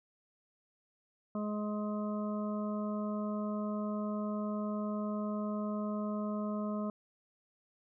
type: harmonic tone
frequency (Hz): 210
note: G#3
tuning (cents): +19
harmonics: 1 / 2 / 3 / 5 / 6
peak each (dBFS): -34 / -45 / -41 / -46 / -47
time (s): 1.35-6.9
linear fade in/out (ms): 2
effects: none